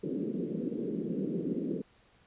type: band-pass noise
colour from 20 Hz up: pink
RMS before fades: -34 dBFS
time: 0.03-1.82 s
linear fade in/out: 10 ms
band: 170 to 450 Hz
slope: 48 dB/octave
effects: pink hiss -64 dBFS RMS until 2.26 s + resampled to 8000 Hz